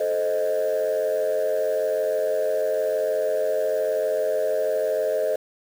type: chord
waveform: sine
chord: A diminished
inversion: none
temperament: equal with one note detuned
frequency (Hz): 437 / 523.3 / 622.3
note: A4 / C5 / Eb5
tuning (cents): -12 / 0 / 0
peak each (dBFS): -25 / -24 / -22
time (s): 0-5.36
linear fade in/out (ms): 5
effects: tanh soft clip ceiling -16 dBFS + 7-bit